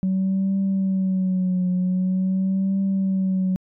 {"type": "tone with vibrato", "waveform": "sine", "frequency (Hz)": 187.9, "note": "F#3", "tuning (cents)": 27, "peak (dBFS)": -17, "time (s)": [0.03, 3.56], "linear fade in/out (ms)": 0, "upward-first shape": "triangle", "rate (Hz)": 0.45, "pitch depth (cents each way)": 64, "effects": ["tanh soft clip ceiling -16 dBFS"]}